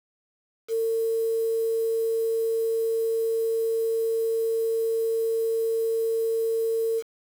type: tone with quantisation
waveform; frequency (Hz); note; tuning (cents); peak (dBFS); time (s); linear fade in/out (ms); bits
sine; 452.5; A4; +48; -22; 0.68-7.03; 50; 7
effects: none